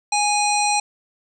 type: harmonic tone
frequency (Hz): 827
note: G#5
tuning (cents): -8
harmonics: 1 / 3 / 5 / 7 / 9 / 10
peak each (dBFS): -19 / -24 / -26 / -27 / -29 / -29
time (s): 0.12-0.8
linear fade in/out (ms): 5
effects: none